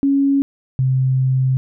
sine tone pair in turn, 277.2 / 130.82 Hz, C#4 / C3, 0 / 0 cents, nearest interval octave + minor second, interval 1300 cents, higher first, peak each -12 / -13 dBFS, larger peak first, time 0.03-0.42 / 0.79-1.57 s, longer second, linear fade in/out 0 ms, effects none

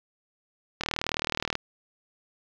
click train, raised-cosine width 0.2 ms, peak -9 dBFS, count 30, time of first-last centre 0.81-1.554 s, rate 39 Hz, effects low-pass 5000 Hz 12 dB/octave + 7-bit

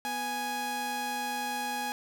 sawtooth tone pair together, 246.9 / 830.6 Hz, B3 / G#5, 0 / 0 cents, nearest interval octave + major sixth, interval 2100 cents, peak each -36 / -28 dBFS, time 0.05-1.92 s, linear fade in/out 0 ms, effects none

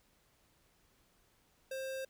square tone, 530 Hz, C5, 22 cents sharp, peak -39 dBFS, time 1.71-2.05 s, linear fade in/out 5 ms, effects pink hiss -71 dBFS RMS until 2.09 s

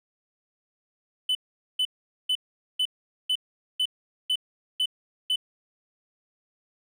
triangle tone bursts, 3010 Hz, F#7, 29 cents sharp, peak -20 dBFS, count 9, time 1.29-5.359 s, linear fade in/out 5 ms, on 61 ms, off 440 ms, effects none

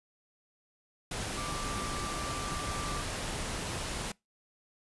sine tone in noise, 1176 Hz, D6, 2 cents sharp, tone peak -39 dBFS, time 1.37-3.02 s, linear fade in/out 5 ms, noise pink, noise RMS -36 dBFS, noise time 1.11-4.12 s, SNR -6 dB, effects noise-tail reverb RT60 0.2 s tail -24 dB re dry + resampled to 24000 Hz

